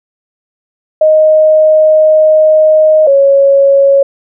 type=tone pair in turn; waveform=sine; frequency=622.3 / 553.2 Hz; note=D#5 / C#5; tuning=0 / -4 cents; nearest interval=major second; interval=204 cents; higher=first; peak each=-3 dBFS; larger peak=neither; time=1.01-3.07 / 3.07-4.03 s; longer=first; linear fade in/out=5 ms; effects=none